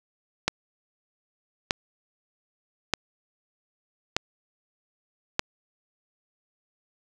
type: click train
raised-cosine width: 0.2 ms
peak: -4 dBFS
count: 5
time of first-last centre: 0.48-5.394 s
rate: 0.814 Hz
effects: none